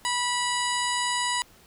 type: harmonic tone with a mistuned harmonic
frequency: 978 Hz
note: B5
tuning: 17 cents flat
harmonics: 1 / 2 / 3 / 4 / 5 / 7 / 8 / 9 / 10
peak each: -28 / -31 / -33 / -34 / -35 / -36 / -37 / -38 / -38 dBFS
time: 0.05-1.42 s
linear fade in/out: 0 ms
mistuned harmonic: 10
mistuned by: +23 cents
effects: pink hiss -55 dBFS RMS until 1.66 s